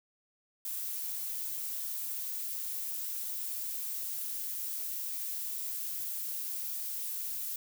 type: noise with high-pass filter sweep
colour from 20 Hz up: violet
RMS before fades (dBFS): -37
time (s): 0.65-7.56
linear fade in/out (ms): 2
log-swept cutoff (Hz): 810 to 340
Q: 1.7
effects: none

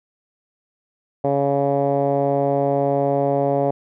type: tone with low-pass filter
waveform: 10% pulse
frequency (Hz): 140.1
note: C#3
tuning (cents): +19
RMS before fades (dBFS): -19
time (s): 1.24-3.71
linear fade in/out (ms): 5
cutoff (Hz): 640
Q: 2.7
effects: none

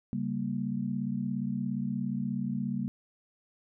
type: chord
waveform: sine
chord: G diminished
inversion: second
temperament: equal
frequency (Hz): 138.59 / 196 / 233.1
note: Db3 / G3 / Bb3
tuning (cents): 0 / 0 / 0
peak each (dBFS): -36 / -33 / -33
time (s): 0.13-2.88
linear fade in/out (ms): 0
effects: none

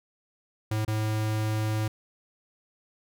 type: tone with dropouts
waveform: square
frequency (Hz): 108.3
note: A2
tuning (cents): -27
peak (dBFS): -26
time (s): 0.71-1.88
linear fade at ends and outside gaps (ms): 5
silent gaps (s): 0.85-0.878
effects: none

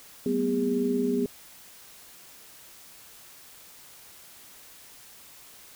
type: tone cluster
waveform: sine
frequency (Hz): 191.2 / 226.5 / 248.1 / 406.3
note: G3 / A#3 / B3 / G#4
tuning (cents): -43 / -50 / +8 / -38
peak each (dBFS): -33 / -35 / -26 / -27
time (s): 0.26-1.26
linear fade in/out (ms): 2
effects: white hiss -50 dBFS RMS until 5.75 s

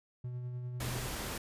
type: tone with tremolo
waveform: triangle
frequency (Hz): 123.7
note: B2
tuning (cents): +3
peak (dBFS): -34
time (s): 0.24-1.07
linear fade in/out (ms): 5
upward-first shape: sine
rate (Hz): 10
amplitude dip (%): 30
type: noise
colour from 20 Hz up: pink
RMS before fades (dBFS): -39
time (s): 0.8-1.38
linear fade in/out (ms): 5
effects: resampled to 32000 Hz

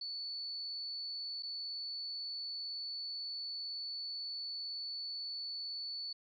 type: tone with dropouts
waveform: sine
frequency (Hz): 4459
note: C#8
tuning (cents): +9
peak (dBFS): -39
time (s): 0.01-6.13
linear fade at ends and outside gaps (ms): 5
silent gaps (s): 1.425-1.431
effects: none

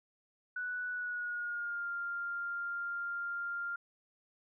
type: tone with pitch glide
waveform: sine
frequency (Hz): 1480 to 1396.9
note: F#6 to F6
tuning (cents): 0 to 0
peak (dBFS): -35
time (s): 0.56-3.76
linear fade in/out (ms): 5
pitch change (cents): -100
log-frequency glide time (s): 0.91-1.89
effects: none

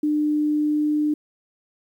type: tone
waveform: sine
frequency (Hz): 300.1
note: D4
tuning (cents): +38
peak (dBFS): -18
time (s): 0.03-1.14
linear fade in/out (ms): 5
effects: 9-bit

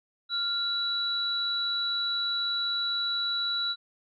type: tone pair together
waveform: sine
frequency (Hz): 1393 / 3932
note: F6 / B7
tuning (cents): -5 / -8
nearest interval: octave + tritone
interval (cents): 1797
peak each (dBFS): -34 / -27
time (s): 0.29-3.76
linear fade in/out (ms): 50
effects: none

